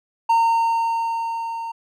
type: tone with level ramp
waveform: triangle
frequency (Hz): 917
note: A#5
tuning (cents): -29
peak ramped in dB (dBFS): -11 to -25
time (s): 0.29-1.72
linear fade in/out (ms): 10
effects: none